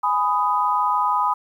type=chord; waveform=sine; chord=G# minor; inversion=none; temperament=just; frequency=830.6 / 996.7 / 1245.9 Hz; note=G#5 / B5 / D#6; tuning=0 / +16 / +2 cents; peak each=-24 / -20 / -22 dBFS; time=0.03-1.34 s; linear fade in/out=10 ms; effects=9-bit